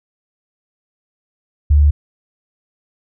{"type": "tone", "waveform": "sine", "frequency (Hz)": 73.2, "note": "D2", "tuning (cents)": -5, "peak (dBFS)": -7, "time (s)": [1.7, 1.91], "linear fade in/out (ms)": 10, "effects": []}